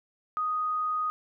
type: tone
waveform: sine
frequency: 1245 Hz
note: D#6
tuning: 1 cent sharp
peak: -26 dBFS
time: 0.37-1.1 s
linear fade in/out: 0 ms
effects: none